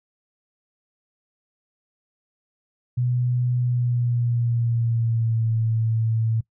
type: tone with pitch glide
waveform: sine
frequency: 123.47 to 112.57 Hz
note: B2 to A2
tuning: 0 to +40 cents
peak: -19 dBFS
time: 2.97-6.41 s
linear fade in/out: 10 ms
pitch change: -160 cents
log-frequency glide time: 3.59-5.51 s
effects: noise-tail reverb RT60 0.1 s tail -21 dB re dry